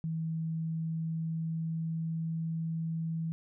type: tone with pitch glide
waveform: sine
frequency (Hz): 161.7 to 163.01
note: E3 to E3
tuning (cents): -33 to -19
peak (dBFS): -31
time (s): 0.04-3.32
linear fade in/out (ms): 0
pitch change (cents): +14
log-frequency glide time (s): 0.36-2.46
effects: none